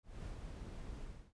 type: noise with ADSR envelope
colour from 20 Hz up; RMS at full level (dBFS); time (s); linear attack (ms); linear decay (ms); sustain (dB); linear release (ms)
brown; -44; 0.03-1.33; 220; 110; -3; 310
effects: resampled to 22050 Hz